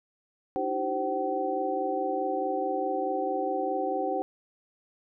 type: tone cluster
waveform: sine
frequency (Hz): 301.6 / 326.3 / 384.9 / 523 / 762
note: D4 / E4 / G4 / C5 / G5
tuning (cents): +46 / -18 / -32 / -1 / -49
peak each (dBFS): -35 / -39 / -33 / -32 / -30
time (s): 0.56-4.22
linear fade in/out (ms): 0
effects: none